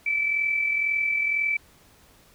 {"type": "tone pair together", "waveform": "sine", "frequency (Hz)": [2277, 2319], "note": ["C#7", "D7"], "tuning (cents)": [46, -22], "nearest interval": "unison", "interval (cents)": 32, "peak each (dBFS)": [-32, -22], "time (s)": [0.06, 1.57], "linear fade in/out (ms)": 5, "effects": ["pink hiss -56 dBFS RMS until 2.34 s"]}